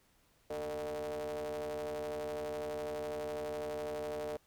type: ring-modulated tone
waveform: 45% pulse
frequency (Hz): 76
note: D#2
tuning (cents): -40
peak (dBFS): -34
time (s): 0.5-4.37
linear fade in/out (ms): 5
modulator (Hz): 526
effects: pink hiss -70 dBFS RMS until 4.46 s